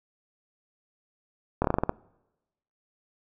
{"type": "slowing click train", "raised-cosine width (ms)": 1, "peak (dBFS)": -9, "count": 8, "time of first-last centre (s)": [1.62, 1.894], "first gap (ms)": 24, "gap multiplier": 1.16, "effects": ["noise-tail reverb RT60 1.0 s tail -25 dB re dry"]}